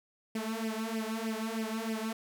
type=tone with flanger; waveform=sawtooth; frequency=222.2 Hz; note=A3; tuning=17 cents sharp; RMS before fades=-35 dBFS; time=0.35-2.13 s; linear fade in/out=5 ms; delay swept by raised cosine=0.37 to 3.77 ms; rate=3.2 Hz; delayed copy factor=+0.8; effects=none